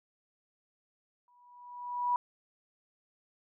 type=tone with exponential growth; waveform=sine; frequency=976 Hz; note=B5; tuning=21 cents flat; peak=-24 dBFS; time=1.28-2.16 s; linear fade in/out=1 ms; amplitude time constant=190 ms; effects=none